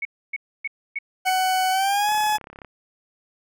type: tone bursts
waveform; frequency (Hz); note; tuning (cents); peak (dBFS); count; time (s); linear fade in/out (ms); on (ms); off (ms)
sine; 2218; C#7; 0; -24; 5; 0.02-1.3; 5; 32; 280
type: tone with pitch glide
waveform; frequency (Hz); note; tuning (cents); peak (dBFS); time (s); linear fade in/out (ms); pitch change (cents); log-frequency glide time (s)
40% pulse; 748 to 849.4; F#5 to G#5; +19 to +39; -18; 1.25-2.38; 20; +220; 1.7-2.12
type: click train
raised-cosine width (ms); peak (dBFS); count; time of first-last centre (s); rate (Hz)
0.5; -25; 20; 2.09-2.647; 34.1
effects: none